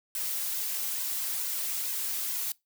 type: noise with flanger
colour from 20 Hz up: blue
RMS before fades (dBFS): -32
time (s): 0.15-2.52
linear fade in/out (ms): 2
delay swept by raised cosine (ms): 1.9 to 3.8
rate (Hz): 2.3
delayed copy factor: +0.65
effects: noise-tail reverb RT60 0.2 s tail -23 dB re dry